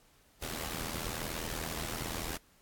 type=noise with amplitude modulation; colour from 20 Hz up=pink; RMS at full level=-35 dBFS; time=0.41-2.38 s; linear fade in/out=20 ms; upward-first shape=sine; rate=80.8 Hz; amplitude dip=80%; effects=pink hiss -65 dBFS RMS until 2.61 s + AAC 64 kbps